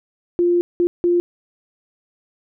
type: tone bursts at uneven times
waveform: sine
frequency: 349.2 Hz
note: F4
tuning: in tune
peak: -13 dBFS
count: 3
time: 0.39-0.61 / 0.8-0.87 / 1.04-1.2 s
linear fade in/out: 0 ms
effects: none